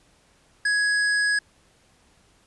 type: tone with hard clipping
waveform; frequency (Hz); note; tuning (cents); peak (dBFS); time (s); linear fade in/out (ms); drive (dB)
sine; 1669; G#6; +8; -21; 0.65-1.39; 5; 16
effects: pink hiss -60 dBFS RMS until 2.46 s + resampled to 24000 Hz